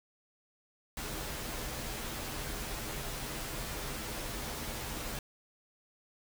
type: noise with comb filter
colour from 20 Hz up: pink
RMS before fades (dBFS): -39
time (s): 0.97-5.19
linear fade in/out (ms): 2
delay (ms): 11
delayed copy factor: -0.6
effects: none